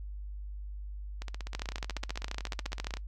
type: two click trains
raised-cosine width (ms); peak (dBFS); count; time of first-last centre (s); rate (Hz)
0.2; -17 / -23; 21 / 29; 1.55-2.939 / 1.22-2.97; 14.4 / 16
effects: noise-tail reverb RT60 0.1 s tail -21 dB re dry + added 50 Hz sine -38 dBFS peak until 3.07 s